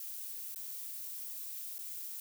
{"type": "noise with dropouts", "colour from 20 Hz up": "violet", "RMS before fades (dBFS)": -43, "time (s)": [0, 2.2], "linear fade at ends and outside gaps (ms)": 2, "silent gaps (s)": [[0.546, 0.559], [1.783, 1.789]], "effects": []}